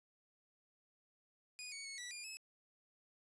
15% pulse tone with pitch steps, 2469 / 2236 / 2195 / 1955 / 2412 / 2589 Hz, D#7 / C#7 / C#7 / B6 / D7 / E7, -14 / +14 / -18 / -18 / +46 / -32 cents, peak -39 dBFS, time 1.59-2.37 s, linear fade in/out 0 ms, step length 130 ms, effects resampled to 22050 Hz + 12-bit

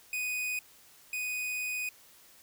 45% pulse tone pair in turn, 2489 / 2489 Hz, D#7 / D#7, 0 / 0 cents, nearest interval unison, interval 0 cents, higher neither, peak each -31 / -32 dBFS, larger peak first, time 0.13-0.59 / 1.13-1.89 s, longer second, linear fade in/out 2 ms, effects white hiss -58 dBFS RMS until 2.42 s

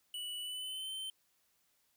square tone with pitch glide, 2955 to 3093 Hz, F#7 to G7, -3 to -24 cents, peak -40 dBFS, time 0.14-1.1 s, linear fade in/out 2 ms, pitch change +79 cents, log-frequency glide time 0.4-0.91 s, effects white hiss -75 dBFS RMS until 1.96 s

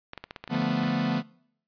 clicks, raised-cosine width 0.3 ms, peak -21 dBFS, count 11, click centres 0.134 / 0.177 / 0.24 / 0.309 / 0.362 / 0.44 / 0.477 / 0.546 / 0.622 / 0.835 / 0.879 s
45% pulse chord, B half-diminished seventh, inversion first, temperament equal, 146.83 / 174.61 / 220 / 246.9 Hz, D3 / F3 / A3 / B3, 0 / 0 / 0 / 0 cents, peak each -32 / -31 / -30 / -28 dBFS, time 0.49-1.23 s, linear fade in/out 50 ms
effects noise-tail reverb RT60 0.7 s tail -24 dB re dry + resampled to 11025 Hz

